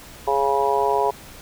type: harmonic tone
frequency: 138.8 Hz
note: C#3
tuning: 3 cents sharp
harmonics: 3 / 4 / 5 / 6 / 7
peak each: -22 / -27 / -24 / -25 / -22 dBFS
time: 0.27-1.11 s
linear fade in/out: 10 ms
effects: pink hiss -42 dBFS RMS until 1.41 s